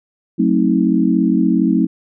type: chord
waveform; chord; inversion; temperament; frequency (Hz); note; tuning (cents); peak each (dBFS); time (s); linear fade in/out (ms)
sine; F# diminished seventh; none; just; 185 / 222 / 266.4 / 319.7; F#3 / A3 / C4 / Eb4; 0 / +16 / +31 / +47; -17; 0.38-1.87; 20
effects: none